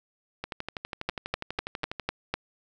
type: two click trains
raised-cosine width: 0.3 ms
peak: -17 / -11 dBFS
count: 20 / 6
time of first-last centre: 0.44-1.997 / 1.09-2.34 s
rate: 12.2 / 4 Hz
effects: none